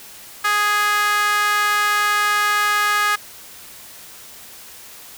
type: tone with high-pass filter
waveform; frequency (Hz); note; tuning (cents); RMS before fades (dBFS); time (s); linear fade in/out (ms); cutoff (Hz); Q
sawtooth; 415.3; G#4; 0; -18; 0.44-3.16; 10; 1400; 3.7
effects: white hiss -40 dBFS RMS until 5.17 s